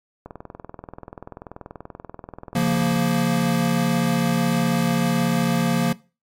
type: click train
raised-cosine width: 1 ms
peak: -21 dBFS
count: 57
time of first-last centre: 0.26-2.965 s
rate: 20.7 Hz
type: chord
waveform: square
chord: Bb minor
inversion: first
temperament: equal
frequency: 138.59 / 174.61 / 233.1 Hz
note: Db3 / F3 / Bb3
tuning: 0 / 0 / 0 cents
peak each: -26 / -22 / -22 dBFS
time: 2.55-5.93 s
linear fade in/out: 5 ms
effects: noise-tail reverb RT60 0.3 s tail -19 dB re dry + MP3 64 kbps